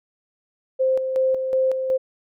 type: tone with tremolo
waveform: sine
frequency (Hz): 523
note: C5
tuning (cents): -1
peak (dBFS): -16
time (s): 0.79-1.98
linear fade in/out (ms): 20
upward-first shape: square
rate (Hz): 2.7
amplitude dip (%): 50
effects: none